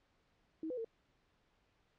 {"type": "tone with pitch steps", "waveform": "sine", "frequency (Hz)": [319.2, 502, 453.5], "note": ["D#4", "B4", "A#4"], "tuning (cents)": [44, 28, -48], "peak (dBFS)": -38, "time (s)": [0.63, 0.846], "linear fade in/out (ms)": 2, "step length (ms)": 72, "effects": ["pink hiss -75 dBFS RMS until 1.98 s", "low-pass 4000 Hz 12 dB/octave"]}